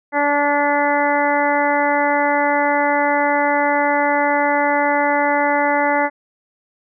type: harmonic tone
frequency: 289.1 Hz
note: D4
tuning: 27 cents flat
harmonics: 1 / 2 / 3 / 4 / 5 / 6 / 7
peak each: -23 / -20 / -18 / -27 / -25 / -25 / -23 dBFS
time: 0.12-6.1 s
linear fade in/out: 50 ms
effects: none